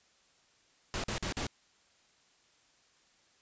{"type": "noise bursts", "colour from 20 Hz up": "pink", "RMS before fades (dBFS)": -35, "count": 4, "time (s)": [0.94, 1.467], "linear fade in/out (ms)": 0, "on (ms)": 98, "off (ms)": 45, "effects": ["white hiss -67 dBFS RMS until 3.41 s", "resampled to 16000 Hz"]}